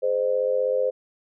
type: tone with amplitude modulation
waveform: sine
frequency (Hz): 518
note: C5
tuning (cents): -17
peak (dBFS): -16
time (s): 0.02-0.91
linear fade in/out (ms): 20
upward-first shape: sine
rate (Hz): 95.9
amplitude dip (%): 85
effects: none